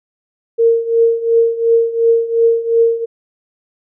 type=tone with tremolo; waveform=sine; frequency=460.4 Hz; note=A#4; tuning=22 cents flat; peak=-6 dBFS; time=0.58-3.06 s; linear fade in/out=20 ms; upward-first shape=triangle; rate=2.8 Hz; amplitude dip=85%; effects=none